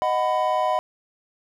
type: chord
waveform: triangle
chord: B major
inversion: first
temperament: equal with one note detuned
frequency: 622.3 / 740 / 998.7 Hz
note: D#5 / F#5 / B5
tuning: 0 / 0 / +19 cents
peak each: -22 dBFS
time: 0.02-0.79 s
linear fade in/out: 0 ms
effects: none